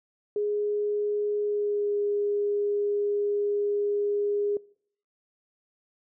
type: tone with pitch glide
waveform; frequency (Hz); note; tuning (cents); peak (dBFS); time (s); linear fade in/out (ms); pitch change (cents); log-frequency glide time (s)
sine; 415.3 to 410.1; G#4 to G#4; 0 to -22; -24; 0.36-4.57; 2; -22; 1.42-1.97
effects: noise-tail reverb RT60 0.6 s tail -23 dB re dry